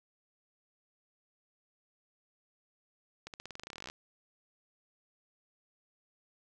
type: accelerating click train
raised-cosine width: 0.2 ms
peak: -26 dBFS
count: 20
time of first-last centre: 3.27-3.9 s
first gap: 68 ms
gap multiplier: 0.91
effects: none